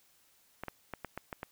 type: clicks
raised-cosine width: 0.5 ms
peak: -23 dBFS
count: 7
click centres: 0.636 / 0.683 / 0.937 / 1.047 / 1.176 / 1.328 / 1.431 s
effects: white hiss -67 dBFS RMS until 1.51 s